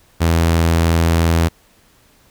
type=tone; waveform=sawtooth; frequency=83 Hz; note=E2; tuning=12 cents sharp; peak=-8 dBFS; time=0.2-1.49 s; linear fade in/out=20 ms; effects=pink hiss -53 dBFS RMS until 2.3 s